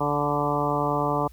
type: harmonic tone with a mistuned harmonic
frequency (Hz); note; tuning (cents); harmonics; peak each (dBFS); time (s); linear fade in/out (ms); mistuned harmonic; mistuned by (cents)
145.9; D3; -11; 1 / 2 / 3 / 4 / 5 / 6 / 7 / 8; -30 / -30 / -30 / -30 / -30 / -30 / -30 / -30; 0-1.28; 10; 7; -17
effects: added 60 Hz sine -45 dBFS peak until 1.32 s + white hiss -59 dBFS RMS until 1.32 s